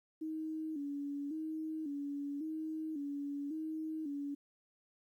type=tone with vibrato; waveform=sine; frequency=299.4 Hz; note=D4; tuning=33 cents sharp; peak=-37 dBFS; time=0.21-4.35 s; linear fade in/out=10 ms; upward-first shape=square; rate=0.91 Hz; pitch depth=88 cents each way; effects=12-bit